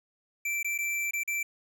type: tone with dropouts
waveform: square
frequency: 2339 Hz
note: D7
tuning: 8 cents flat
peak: -29 dBFS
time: 0.45-1.43 s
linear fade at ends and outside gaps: 5 ms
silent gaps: 0.63-0.645 / 0.779-0.786 / 1.11-1.134 / 1.235-1.276 s
effects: none